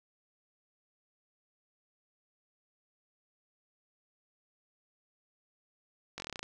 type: slowing click train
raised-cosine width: 0.2 ms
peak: -22 dBFS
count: 10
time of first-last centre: 6.18-6.43 s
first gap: 20 ms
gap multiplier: 1.08
effects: none